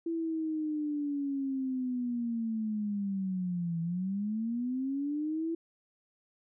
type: linear two-way sweep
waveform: sine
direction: down then up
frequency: 334.3 to 164.81 to 334.3 Hz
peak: -30 dBFS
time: 0.06-5.55 s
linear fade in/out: 5 ms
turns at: 3.81 s
effects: none